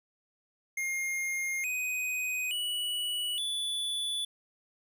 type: tone with pitch steps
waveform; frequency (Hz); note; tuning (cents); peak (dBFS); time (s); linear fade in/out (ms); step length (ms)
square; 2129 / 2503 / 2942 / 3459; C7 / D#7 / F#7 / A7; +30 / +10 / -11 / -30; -31; 0.77-4.25; 5; 870
effects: none